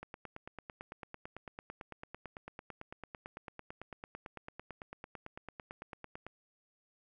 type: click train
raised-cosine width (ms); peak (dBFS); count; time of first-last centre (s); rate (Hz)
0.5; -29; 57; 0.03-6.266; 8.98
effects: none